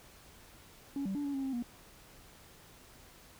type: tone with pitch steps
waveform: sine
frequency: 278.9 / 193.4 / 288.9 / 282.3 / 270.8 / 267 / 239.8 Hz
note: C#4 / G3 / D4 / C#4 / C#4 / C4 / A#3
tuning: +11 / -23 / -28 / +32 / -40 / +35 / +49 cents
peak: -31 dBFS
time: 0.96-1.625 s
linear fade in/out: 2 ms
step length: 95 ms
effects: tanh soft clip ceiling -31 dBFS + pink hiss -57 dBFS RMS until 3.39 s